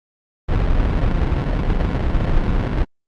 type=noise with sample-and-hold; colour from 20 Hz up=brown; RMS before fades=-17 dBFS; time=0.48-2.85 s; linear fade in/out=20 ms; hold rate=1225 Hz; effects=low-pass 3000 Hz 12 dB/octave + Opus 32 kbps